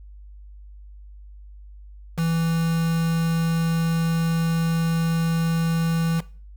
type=tone with quantisation; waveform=triangle; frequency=164.81 Hz; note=E3; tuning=in tune; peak=-18 dBFS; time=2.17-6.21 s; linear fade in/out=20 ms; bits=5; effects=noise-tail reverb RT60 0.4 s tail -19 dB re dry + added 50 Hz sine -40 dBFS peak until 6.56 s